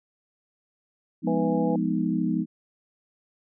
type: chord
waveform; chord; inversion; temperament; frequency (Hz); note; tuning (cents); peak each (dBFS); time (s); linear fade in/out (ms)
sine; F half-diminished seventh; none; equal; 174.61 / 207.7 / 246.9 / 311.1; F3 / Ab3 / Cb4 / Eb4; 0 / 0 / 0 / 0; -28; 1.22-2.46; 50
type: harmonic tone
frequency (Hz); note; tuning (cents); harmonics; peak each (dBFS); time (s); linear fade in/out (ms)
164.81; E3; 0; 3 / 4 / 5; -27 / -36 / -32; 1.27-1.76; 5
effects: none